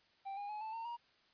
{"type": "tone with pitch steps", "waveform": "triangle", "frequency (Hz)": [784, 814, 845.1, 877.5, 911, 945.9], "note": ["G5", "G#5", "G#5", "A5", "A#5", "A#5"], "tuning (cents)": [0, -35, 30, -5, -40, 25], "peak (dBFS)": -39, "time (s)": [0.25, 0.97], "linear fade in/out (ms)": 20, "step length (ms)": 120, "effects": ["white hiss -70 dBFS RMS until 1.33 s", "resampled to 11025 Hz"]}